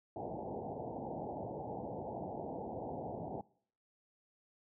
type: low-pass noise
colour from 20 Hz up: white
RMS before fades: -42 dBFS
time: 0.16-3.41 s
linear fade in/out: 2 ms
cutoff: 870 Hz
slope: 96 dB/octave
effects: noise-tail reverb RT60 0.6 s tail -24 dB re dry + high-pass 100 Hz 12 dB/octave